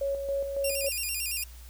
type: tone with tremolo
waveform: sine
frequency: 554.4 Hz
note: C#5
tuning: in tune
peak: -26 dBFS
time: 0.01-0.89 s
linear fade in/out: 5 ms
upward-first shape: square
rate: 3.6 Hz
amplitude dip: 45%
type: tone with vibrato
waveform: 5% pulse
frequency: 2600 Hz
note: E7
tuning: 24 cents flat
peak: -21 dBFS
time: 0.64-1.44 s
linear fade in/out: 5 ms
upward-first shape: square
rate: 8.9 Hz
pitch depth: 100 cents each way
effects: added 60 Hz sine -44 dBFS peak until 1.69 s + white hiss -54 dBFS RMS until 1.69 s